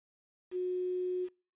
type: tone with quantisation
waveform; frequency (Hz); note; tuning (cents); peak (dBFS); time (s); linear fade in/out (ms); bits
sine; 363.9; F#4; -29; -31; 0.51-1.29; 50; 9
effects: noise-tail reverb RT60 0.4 s tail -26 dB re dry + resampled to 8000 Hz